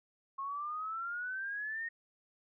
sine exponential sweep, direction up, 1079 to 1864.7 Hz, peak -36 dBFS, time 0.38-1.89 s, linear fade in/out 10 ms, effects none

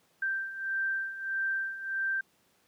sine beating tone pair, 1568 / 1569.6 Hz, G6 / G6, 0 / +2 cents, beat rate 1.6 Hz, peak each -36 / -31 dBFS, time 0.22-2.21 s, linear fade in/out 5 ms, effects pink hiss -68 dBFS RMS until 2.67 s + high-pass 150 Hz 12 dB/octave

